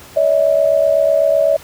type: tone pair together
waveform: sine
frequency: 571 / 638.9 Hz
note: D5 / D#5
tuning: -49 / +46 cents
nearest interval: major second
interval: 195 cents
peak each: -13 dBFS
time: 0.16-1.57 s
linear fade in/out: 10 ms
effects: pink hiss -39 dBFS RMS until 1.63 s + high-pass 60 Hz 12 dB/octave